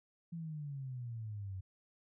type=exponential sweep; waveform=sine; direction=down; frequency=170.8 to 92.3 Hz; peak=-40 dBFS; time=0.32-1.61 s; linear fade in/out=10 ms; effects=none